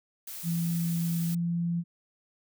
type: noise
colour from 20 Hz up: blue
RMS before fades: -40 dBFS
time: 0.27-1.35 s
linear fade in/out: 5 ms
type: tone with pitch glide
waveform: sine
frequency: 168.6 to 170.85 Hz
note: E3 to F3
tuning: +39 to -38 cents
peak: -26 dBFS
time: 0.43-1.84 s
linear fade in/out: 50 ms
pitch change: +23 cents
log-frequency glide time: 1.28-1.34 s
effects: none